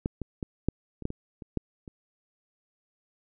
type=clicks; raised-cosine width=3 ms; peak=-14 / -20 / -19 / -11 / -26 / -15 / -23 / -28 / -14 / -29 dBFS; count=10; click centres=0.059 / 0.217 / 0.428 / 0.686 / 1.023 / 1.054 / 1.104 / 1.422 / 1.573 / 1.878 s; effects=none